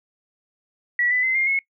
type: tone with pitch steps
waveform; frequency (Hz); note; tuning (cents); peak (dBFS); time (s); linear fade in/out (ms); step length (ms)
sine; 1939 / 1997 / 2057 / 2118 / 2181; B6 / B6 / C7 / C7 / C#7; -32 / +19 / -30 / +21 / -29; -18; 0.99-1.59; 2; 120
effects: noise-tail reverb RT60 0.1 s tail -21 dB re dry